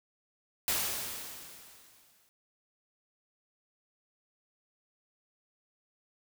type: noise with exponential decay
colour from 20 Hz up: white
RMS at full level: -29 dBFS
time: 0.68-2.29 s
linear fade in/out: 0 ms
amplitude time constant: 350 ms
effects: none